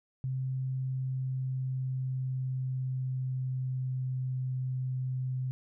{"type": "tone with pitch glide", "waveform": "sine", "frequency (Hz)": [130.81, 128.93], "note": ["C3", "C3"], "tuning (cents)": [0, -25], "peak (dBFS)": -30, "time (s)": [0.24, 5.51], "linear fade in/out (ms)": 0, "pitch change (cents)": -25, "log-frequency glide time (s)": [0.77, 4.36], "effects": []}